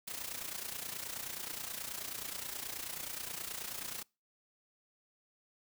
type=noise with amplitude modulation; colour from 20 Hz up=white; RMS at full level=-39 dBFS; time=0.07-4.03 s; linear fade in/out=10 ms; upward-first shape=sine; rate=29.4 Hz; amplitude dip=70%; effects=noise-tail reverb RT60 0.3 s tail -26 dB re dry